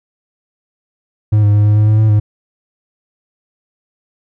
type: tone with pitch steps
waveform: triangle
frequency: 106.2 / 103.2 / 104.2 / 105 / 106.2 / 107.4 / 109 / 105.2 Hz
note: G#2 / G#2 / G#2 / G#2 / G#2 / A2 / A2 / G#2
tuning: +39 / -10 / +6 / +19 / +39 / -41 / -16 / +23 cents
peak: -5 dBFS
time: 1.32-2.2 s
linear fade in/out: 10 ms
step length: 110 ms
effects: none